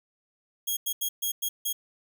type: tone bursts at uneven times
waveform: 5% pulse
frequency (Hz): 3282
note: G#7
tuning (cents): -21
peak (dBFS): -18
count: 6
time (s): 0.67-0.77 / 0.86-0.93 / 1.01-1.09 / 1.22-1.32 / 1.42-1.49 / 1.65-1.73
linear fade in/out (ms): 10
effects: none